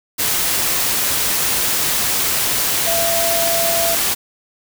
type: tone in noise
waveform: sine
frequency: 673 Hz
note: E5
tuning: 36 cents sharp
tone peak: -19 dBFS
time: 2.86-3.96 s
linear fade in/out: 20 ms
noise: white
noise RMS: -18 dBFS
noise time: 0.18-4.15 s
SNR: -4 dB
effects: none